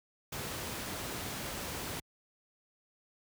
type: noise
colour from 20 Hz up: pink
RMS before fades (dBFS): -39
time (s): 0.32-2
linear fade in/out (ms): 5
effects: high-pass 60 Hz 12 dB/octave